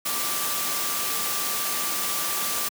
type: tone in noise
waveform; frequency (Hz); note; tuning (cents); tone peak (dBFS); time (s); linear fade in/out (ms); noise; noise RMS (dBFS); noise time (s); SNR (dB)
sine; 1174.7; D6; 0; -35; 0.05-2.69; 10; white; -27; 0.05-2.69; -11
effects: high-pass 150 Hz 12 dB/octave